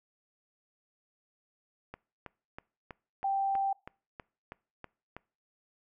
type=click train; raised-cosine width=0.5 ms; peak=-27 dBFS; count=11; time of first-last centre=1.94-5.166 s; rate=3.1 Hz
type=tone; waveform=sine; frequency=784 Hz; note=G5; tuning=in tune; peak=-27 dBFS; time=3.24-3.73 s; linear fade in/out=5 ms
effects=noise-tail reverb RT60 0.4 s tail -24 dB re dry